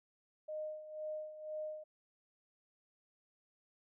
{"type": "tone with tremolo", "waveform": "sine", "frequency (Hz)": 616, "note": "D#5", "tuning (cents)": -17, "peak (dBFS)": -38, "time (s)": [0.48, 1.84], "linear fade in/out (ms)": 10, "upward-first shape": "sine", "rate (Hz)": 2, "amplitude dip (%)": 70, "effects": []}